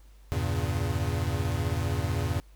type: chord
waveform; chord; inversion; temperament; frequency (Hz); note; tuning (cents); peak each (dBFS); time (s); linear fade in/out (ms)
square; E diminished seventh; none; equal; 82.41 / 98 / 116.54 / 138.59; E2 / G2 / Bb2 / Db3; 0 / 0 / 0 / 0; -31 / -32 / -34 / -35; 0.32-2.4; 0
effects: added 50 Hz sine -50 dBFS peak until 2.55 s + pink hiss -64 dBFS RMS until 2.55 s